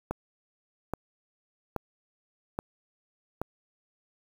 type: click train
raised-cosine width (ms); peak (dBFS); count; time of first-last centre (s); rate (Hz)
1; -16; 5; 0.11-3.416; 1.21
effects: 7-bit